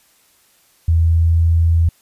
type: tone with pitch glide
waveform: sine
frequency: 82.41 to 83.08 Hz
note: E2 to E2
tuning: 0 to +14 cents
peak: -10 dBFS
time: 0.88-1.89 s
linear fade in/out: 5 ms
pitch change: +14 cents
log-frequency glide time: 1-1.37 s
effects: white hiss -55 dBFS RMS until 2.01 s + resampled to 32000 Hz